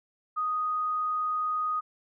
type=tone; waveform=sine; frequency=1244.5 Hz; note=D#6; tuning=in tune; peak=-26 dBFS; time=0.36-1.81 s; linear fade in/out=20 ms; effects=none